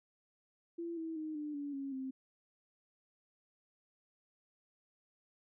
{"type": "tone with pitch steps", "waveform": "sine", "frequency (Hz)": [338.3, 324.5, 311.3, 298.6, 286.5, 274.8, 263.6], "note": ["E4", "E4", "D#4", "D4", "D4", "C#4", "C4"], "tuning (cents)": [45, -27, 1, 29, -43, -15, 13], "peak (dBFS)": -38, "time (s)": [0.78, 2.11], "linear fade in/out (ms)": 10, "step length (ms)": 190, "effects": []}